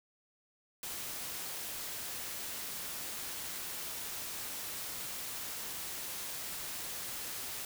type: noise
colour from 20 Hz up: white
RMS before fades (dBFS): -41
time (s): 0.83-7.65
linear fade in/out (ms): 2
effects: none